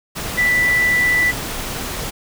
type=tone in noise; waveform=sine; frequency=1975.5 Hz; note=B6; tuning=in tune; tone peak=-13 dBFS; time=0.37-1.32 s; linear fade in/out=20 ms; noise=pink; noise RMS=-26 dBFS; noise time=0.15-2.11 s; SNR=+10 dB; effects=none